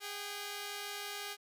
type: tone pair together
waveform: 5% pulse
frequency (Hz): 409.5 / 773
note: G#4 / G5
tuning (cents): -24 / -24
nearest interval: major seventh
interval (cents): 1100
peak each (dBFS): -30 / -34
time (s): 0-1.37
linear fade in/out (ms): 50
effects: none